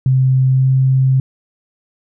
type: tone with pitch glide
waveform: sine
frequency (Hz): 130.81 to 131.95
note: C3 to C3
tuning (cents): 0 to +15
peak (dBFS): -9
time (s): 0.06-1.2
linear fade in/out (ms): 2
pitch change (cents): +15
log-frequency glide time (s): 0.48-0.68
effects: none